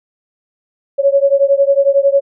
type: beating tone pair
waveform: sine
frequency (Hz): 551 / 562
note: C#5 / C#5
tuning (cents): -11 / +24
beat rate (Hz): 11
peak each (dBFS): -11 / -12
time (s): 0.98-2.21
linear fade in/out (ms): 20
effects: none